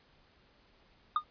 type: tone with exponential decay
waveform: triangle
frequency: 1221 Hz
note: D#6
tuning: 33 cents flat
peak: -20 dBFS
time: 1.16-1.24 s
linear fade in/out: 2 ms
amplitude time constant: 17 ms
effects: pink hiss -65 dBFS RMS until 1.3 s + resampled to 11025 Hz